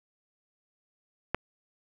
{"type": "click", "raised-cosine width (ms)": 0.5, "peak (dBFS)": -11, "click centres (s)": 1.346, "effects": ["7-bit"]}